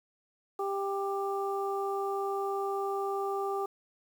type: harmonic tone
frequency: 394.8 Hz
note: G4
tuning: 12 cents sharp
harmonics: 1 / 2 / 3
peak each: -32 / -35 / -37 dBFS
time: 0.59-3.66 s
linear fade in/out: 5 ms
effects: 9-bit